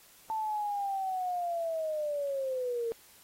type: linear sweep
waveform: sine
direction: down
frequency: 888 to 453.7 Hz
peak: -30 dBFS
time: 0.3-2.92 s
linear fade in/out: 0 ms
effects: white hiss -58 dBFS RMS until 3.23 s + AAC 48 kbps